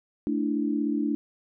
sine chord, A suspended fourth, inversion none, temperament just, 220 / 293.3 / 330 Hz, A3 / D4 / E4, 0 / -2 / +2 cents, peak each -29 / -26 / -31 dBFS, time 0.27-1.15 s, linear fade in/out 0 ms, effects none

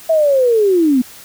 sine linear sweep, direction down, 659.3 to 239.9 Hz, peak -9 dBFS, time 0.09-1.02 s, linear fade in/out 10 ms, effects white hiss -38 dBFS RMS until 1.24 s

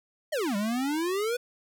square exponential two-way sweep, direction down then up, 659.3 to 196 to 498.9 Hz, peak -27 dBFS, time 0.32-1.37 s, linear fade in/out 10 ms, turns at 0.56 s, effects none

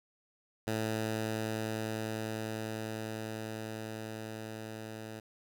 10% pulse tone with level ramp, 110 Hz, A2, in tune, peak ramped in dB -23 to -34 dBFS, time 0.67-5.2 s, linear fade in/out 5 ms, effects none

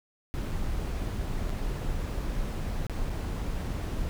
brown noise with dropouts, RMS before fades -31 dBFS, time 0.34-4.09 s, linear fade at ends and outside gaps 0 ms, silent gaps 0.512-0.517 / 1.495-1.502 / 2.867-2.897 / 3.097-3.102 s, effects none

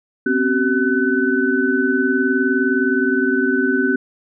sine tone cluster, 251.3 / 270.8 / 380.6 / 1505 Hz, B3 / C#4 / F#4 / F#6, +30 / -40 / +49 / +29 cents, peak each -20 dBFS, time 0.26-3.96 s, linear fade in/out 5 ms, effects none

